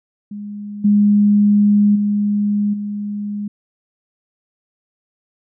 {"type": "tone with level steps", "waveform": "sine", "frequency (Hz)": 206, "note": "G#3", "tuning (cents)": -14, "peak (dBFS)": [-26, -9, -14, -21], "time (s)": [0.31, 3.48], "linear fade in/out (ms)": 5, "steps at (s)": [0.84, 1.95, 2.73], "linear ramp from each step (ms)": 10, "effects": []}